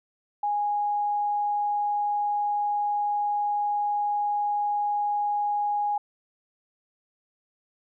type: tone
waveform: sine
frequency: 826 Hz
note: G#5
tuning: 10 cents flat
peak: -23 dBFS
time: 0.43-5.98 s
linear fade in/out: 5 ms
effects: none